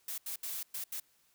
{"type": "noise bursts at uneven times", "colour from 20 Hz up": "blue", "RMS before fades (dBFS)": -39, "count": 5, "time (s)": [[0.08, 0.18], [0.26, 0.36], [0.43, 0.63], [0.74, 0.84], [0.92, 1]], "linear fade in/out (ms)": 5, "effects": ["white hiss -70 dBFS RMS until 1.34 s"]}